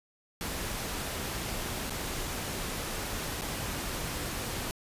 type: noise with dropouts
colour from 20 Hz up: pink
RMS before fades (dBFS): -35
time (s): 0.41-4.71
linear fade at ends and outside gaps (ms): 0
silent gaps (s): 1.897-1.905 / 3.411-3.419
effects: resampled to 32000 Hz